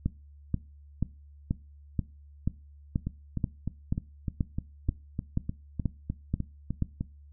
two click trains, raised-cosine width 5 ms, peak -14 / -18 dBFS, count 15 / 14, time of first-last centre 0.06-6.823 / 3.07-7.009 s, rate 2.07 / 3.3 Hz, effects noise-tail reverb RT60 0.3 s tail -20 dB re dry + added 72 Hz sine -49 dBFS peak until 7.32 s

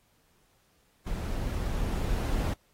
brown noise with level ramp, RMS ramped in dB -33 to -27 dBFS, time 1.06-2.54 s, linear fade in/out 10 ms, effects pink hiss -68 dBFS RMS until 2.73 s + AAC 48 kbps

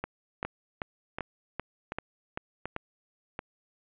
two click trains, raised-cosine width 0.5 ms, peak -19 / -17 dBFS, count 5 / 8, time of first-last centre 0.45-3.391 / 0.04-2.764 s, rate 1.36 / 2.57 Hz, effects resampled to 8000 Hz + 8-bit

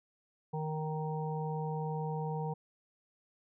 harmonic tone, 155.56 Hz, D#3, in tune, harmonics 1 / 3 / 5 / 6, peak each -35 / -40 / -42 / -43 dBFS, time 0.53-2.54 s, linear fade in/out 10 ms, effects none

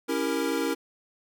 square chord, C# diminished seventh, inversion none, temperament equal with one note detuned, 277.2 / 329.6 / 397.7 / 466.2 Hz, C#4 / E4 / G4 / Bb4, 0 / 0 / +25 / 0 cents, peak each -31 / -31 / -35 / -31 dBFS, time 0.08-0.75 s, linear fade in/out 20 ms, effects none

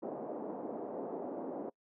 pink band-pass noise, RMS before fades -41 dBFS, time 0.02-1.7 s, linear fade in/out 10 ms, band 260 to 740 Hz, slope 24 dB/octave, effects noise-tail reverb RT60 0.1 s tail -25 dB re dry

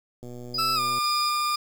click train, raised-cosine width 2 ms, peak -28 dBFS, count 93, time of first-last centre 0.23-0.984 s, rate 122 Hz
sine tone with tremolo, 4944 Hz, D#8, 12 cents flat, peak -26 dBFS, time 0.54-1.56 s, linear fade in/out 5 ms, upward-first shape square, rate 2 Hz, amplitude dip 50%
40% pulse tone with pitch glide, 1318.5 to 1202.1 Hz, E6 to D6, 0 to +40 cents, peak -23 dBFS, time 0.58-1.56 s, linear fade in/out 10 ms, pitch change -160 cents, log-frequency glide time 0.75-0.8 s
effects 8-bit

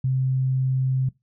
sine tone, 130.9 Hz, C3, 1 cent sharp, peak -19 dBFS, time 0.04-1.09 s, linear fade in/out 5 ms, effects noise-tail reverb RT60 0.2 s tail -21 dB re dry

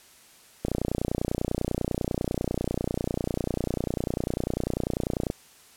click train, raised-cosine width 2 ms, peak -13 dBFS, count 141, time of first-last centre 0.65-5.301 s, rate 30.1 Hz, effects white hiss -54 dBFS RMS until 5.76 s + low-pass 12000 Hz 12 dB/octave

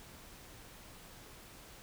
silence, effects pink hiss -54 dBFS RMS until 1.82 s

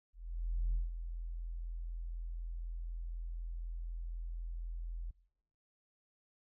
sine tone with ADSR envelope, 42.02 Hz, E1, 34 cents sharp, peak -28 dBFS, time 0.13-5.11 s, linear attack 610 ms, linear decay 160 ms, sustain -10 dB, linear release 7 ms, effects noise-tail reverb RT60 0.9 s tail -23 dB re dry + tanh soft clip ceiling -27 dBFS

